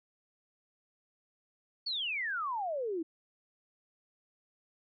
sine exponential sweep, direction down, 4563 to 311.1 Hz, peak -32 dBFS, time 1.86-3.03 s, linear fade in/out 10 ms, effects none

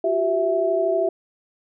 sine tone cluster, 354.8 / 387.4 / 659 Hz, F4 / G4 / E5, +27 / -20 / -1 cents, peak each -26 / -23 / -20 dBFS, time 0.04-1.09 s, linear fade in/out 5 ms, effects none

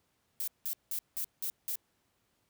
violet noise bursts, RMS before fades -35 dBFS, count 6, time 0.4-1.756 s, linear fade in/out 0 ms, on 76 ms, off 180 ms, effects pink hiss -75 dBFS RMS until 2.49 s + high-pass 60 Hz 12 dB/octave

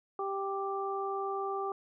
harmonic tone, 392.2 Hz, G4, 1 cent sharp, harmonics 1 / 2 / 3, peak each -35 / -37 / -37 dBFS, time 0.19-1.72 s, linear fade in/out 2 ms, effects none

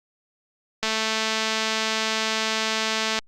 click train, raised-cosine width 0.2 ms, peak -7 dBFS, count 520, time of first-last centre 0.83-3.189 s, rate 220 Hz, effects Opus 48 kbps

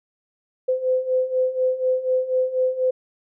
sine beating tone pair, 510 / 514.1 Hz, C5 / C5, -44 / -31 cents, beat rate 4.1 Hz, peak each -24 / -20 dBFS, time 0.68-2.91 s, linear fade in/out 10 ms, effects none

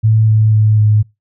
sine tone with pitch steps, 110 / 108.8 / 107.61 / 106.44 Hz, A2 / A2 / A2 / G#2, 0 / -19 / -38 / +43 cents, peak -7 dBFS, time 0.03-1.03 s, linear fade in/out 20 ms, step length 250 ms, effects noise-tail reverb RT60 0.2 s tail -21 dB re dry

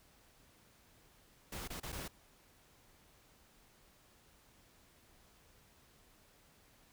pink noise with dropouts, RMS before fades -44 dBFS, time 1.52-2.08 s, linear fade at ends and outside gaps 5 ms, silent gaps 1.677-1.701 / 1.801-1.831 / 1.921-1.925 s, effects pink hiss -66 dBFS RMS until 6.92 s

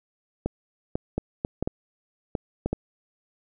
clicks, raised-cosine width 2 ms, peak -12 dBFS, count 9, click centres 0.46 / 0.955 / 1.18 / 1.449 / 1.626 / 1.675 / 2.352 / 2.66 / 2.73 s, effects none

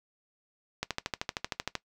click train, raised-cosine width 0.2 ms, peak -13 dBFS, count 13, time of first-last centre 0.83-1.753 s, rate 13 Hz, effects noise-tail reverb RT60 0.1 s tail -18 dB re dry

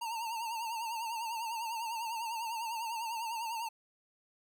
square tone with vibrato, 911 Hz, A#5, 40 cents flat, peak -36 dBFS, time 0.01-3.69 s, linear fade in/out 10 ms, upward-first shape triangle, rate 10 Hz, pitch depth 88 cents each way, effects none

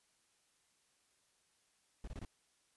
brown noise bursts, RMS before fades -45 dBFS, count 4, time 2.04-2.25 s, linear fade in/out 2 ms, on 36 ms, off 22 ms, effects white hiss -75 dBFS RMS until 2.76 s + resampled to 24000 Hz

